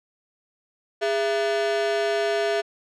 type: ring-modulated tone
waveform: 45% pulse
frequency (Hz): 540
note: C#5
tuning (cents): -45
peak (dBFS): -18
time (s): 1.01-2.62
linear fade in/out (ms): 20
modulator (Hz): 130
effects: low-pass 5000 Hz 12 dB/octave